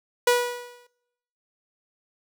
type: tone with exponential decay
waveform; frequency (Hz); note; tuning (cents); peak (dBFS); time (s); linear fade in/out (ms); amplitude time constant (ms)
sawtooth; 487; B4; -24; -11; 0.27-0.87; 5; 130
effects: noise-tail reverb RT60 0.9 s tail -22 dB re dry